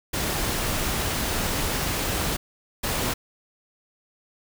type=noise bursts at uneven times; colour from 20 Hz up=pink; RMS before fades=-26 dBFS; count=2; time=0.13-2.37 / 2.83-3.14 s; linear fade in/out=10 ms; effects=none